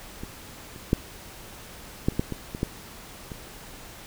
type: clicks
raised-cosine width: 3 ms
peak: -22 / -28 / -6 / -8 / -29 / -10 / -17 / -20 / -11 / -23 dBFS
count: 10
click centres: 0.235 / 0.761 / 0.931 / 2.085 / 2.123 / 2.195 / 2.323 / 2.549 / 2.631 / 3.318 s
effects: pink hiss -44 dBFS RMS until 4.06 s